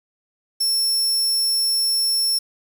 sawtooth tone, 5400 Hz, E8, 41 cents sharp, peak -15 dBFS, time 0.6-2.39 s, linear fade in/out 10 ms, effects 7-bit

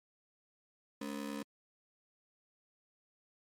35% pulse ring-modulated tone, 250 Hz, B3, 21 cents sharp, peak -34 dBFS, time 1.01-1.43 s, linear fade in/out 5 ms, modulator 35 Hz, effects MP3 64 kbps

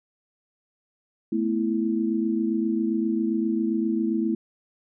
sine chord, A suspended second, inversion none, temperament just, 220 / 247.5 / 330 Hz, A3 / B3 / E4, 0 / +4 / +2 cents, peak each -25 / -29 / -25 dBFS, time 1.32-4.35 s, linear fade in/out 5 ms, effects none

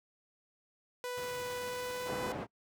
sawtooth tone with pitch glide, 494.6 to 499.5 Hz, B4 to B4, +3 to +20 cents, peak -33 dBFS, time 1.04-2.32 s, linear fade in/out 0 ms, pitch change +17 cents, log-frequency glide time 1.57-2.21 s
pink noise with tremolo, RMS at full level -47 dBFS, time 1.17-2.09 s, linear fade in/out 5 ms, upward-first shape sine, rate 18 Hz, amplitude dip 30%
white low-pass noise, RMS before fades -39 dBFS, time 2.05-2.47 s, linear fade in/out 50 ms, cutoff 770 Hz, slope 12 dB/octave
effects noise-tail reverb RT60 0.1 s tail -24 dB re dry + high-pass 80 Hz 12 dB/octave

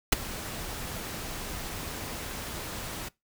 pink noise with ADSR envelope, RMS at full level -18 dBFS, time 0.12-3.09 s, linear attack 6 ms, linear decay 14 ms, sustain -19 dB, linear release 12 ms, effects noise-tail reverb RT60 0.2 s tail -22 dB re dry

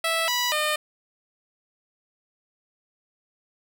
10% pulse tone with pitch steps, 657 / 980 / 607 Hz, E5 / B5 / D#5, -6 / -14 / -43 cents, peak -14 dBFS, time 0.04-0.76 s, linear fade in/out 5 ms, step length 240 ms, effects none

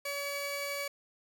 sawtooth tone pair together, 566.7 / 2278 Hz, C#5 / C#7, +38 / +47 cents, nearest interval 2 octaves, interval 2409 cents, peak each -33 / -34 dBFS, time 0.05-0.88 s, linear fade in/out 5 ms, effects none

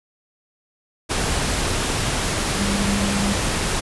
sine tone in noise, 200 Hz, G3, 35 cents sharp, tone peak -22 dBFS, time 2.58-3.34 s, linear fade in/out 20 ms, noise pink, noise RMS -22 dBFS, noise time 1.09-3.81 s, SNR -3 dB, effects resampled to 24000 Hz

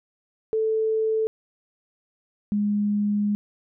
sine tone pair in turn, 440 / 206.5 Hz, A4 / G#3, 0 / -10 cents, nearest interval octave + minor second, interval 1310 cents, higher first, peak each -20 dBFS, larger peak neither, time 0.53-1.27 / 2.52-3.35 s, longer second, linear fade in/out 0 ms, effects none

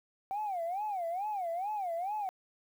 sine tone with vibrato, 755 Hz, F#5, 35 cents sharp, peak -31 dBFS, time 0.31-2.29 s, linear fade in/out 0 ms, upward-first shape sine, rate 2.3 Hz, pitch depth 220 cents each way, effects tanh soft clip ceiling -29 dBFS + 10-bit

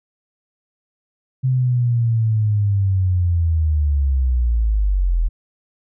sine linear sweep, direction down, 130.9 to 39.66 Hz, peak -14 dBFS, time 1.43-5.29 s, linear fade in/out 20 ms, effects none

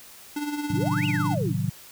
square tone with tremolo, 293.7 Hz, D4, in tune, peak -26 dBFS, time 0.36-1.35 s, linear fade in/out 5 ms, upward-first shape sine, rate 18 Hz, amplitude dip 55%
sine chord, A diminished seventh, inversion none, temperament equal with one note detuned, 110 / 133.25 / 155.56 / 185 Hz, A2 / C3 / Eb3 / Gb3, 0 / +32 / 0 / 0 cents, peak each -29 dBFS, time 0.7-1.7 s, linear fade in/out 5 ms
sine exponential two-way sweep, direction up then down, 226.9 to 2960 to 235.9 Hz, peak -28 dBFS, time 0.72-1.55 s, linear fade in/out 50 ms, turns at 1.06 s
effects white hiss -47 dBFS RMS until 1.91 s

